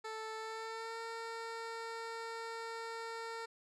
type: tone with pitch glide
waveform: 15% pulse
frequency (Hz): 440 to 456.3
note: A4 to A#4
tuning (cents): 0 to -37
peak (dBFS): -35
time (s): 0.04-3.46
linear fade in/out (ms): 10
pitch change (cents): +63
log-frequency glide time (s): 0.36-0.99
effects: low-pass 7000 Hz 12 dB/octave